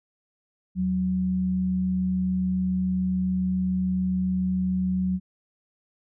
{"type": "tone pair together", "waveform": "sine", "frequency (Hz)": [77.94, 185], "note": ["D#2", "F#3"], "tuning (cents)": [4, 0], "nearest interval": "octave + minor third", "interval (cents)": 1496, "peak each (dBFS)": [-34, -22], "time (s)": [0.75, 5.2], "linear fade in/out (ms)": 50, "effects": []}